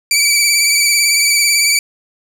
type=tone with vibrato; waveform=15% pulse; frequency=2309 Hz; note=D7; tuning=30 cents flat; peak=-3 dBFS; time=0.11-1.79 s; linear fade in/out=2 ms; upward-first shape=sine; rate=18 Hz; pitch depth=41 cents each way; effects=none